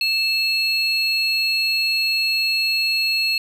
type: tone pair together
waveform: triangle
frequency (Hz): 2640 / 4301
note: E7 / C8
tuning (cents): +2 / +47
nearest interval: minor sixth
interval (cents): 845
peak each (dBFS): -19 / -19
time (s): 0.01-3.38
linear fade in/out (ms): 2
effects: none